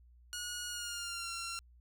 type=tone with pitch glide; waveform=10% pulse; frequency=1447 to 1368.2 Hz; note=F#6 to F6; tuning=-39 to -36 cents; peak=-30 dBFS; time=0.33-1.59 s; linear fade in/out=0 ms; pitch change=-97 cents; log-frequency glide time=0.68-1.31 s; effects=added 60 Hz sine -58 dBFS peak until 1.8 s